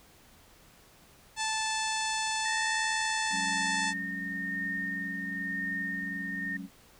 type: harmonic tone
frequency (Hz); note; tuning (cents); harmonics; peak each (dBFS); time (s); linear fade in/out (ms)
877; A5; -6; 1 / 2 / 3 / 4 / 5 / 6 / 7 / 8 / 9 / 10; -33 / -36 / -38 / -39 / -40 / -41 / -41 / -42 / -43 / -43; 1.36-3.94; 50
type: tone with tremolo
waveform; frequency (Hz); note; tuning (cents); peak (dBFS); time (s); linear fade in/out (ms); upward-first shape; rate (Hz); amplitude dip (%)
sine; 1835; A#6; -28; -31; 2.45-6.57; 5; sine; 1; 35
type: chord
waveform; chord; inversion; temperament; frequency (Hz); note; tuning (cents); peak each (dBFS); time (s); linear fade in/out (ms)
sine; F# suspended second; none; equal; 185 / 207.7 / 277.2; F#3 / G#3 / C#4; 0 / 0 / 0; -40 / -43 / -42; 3.3-6.69; 50
effects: pink hiss -58 dBFS RMS until 6.99 s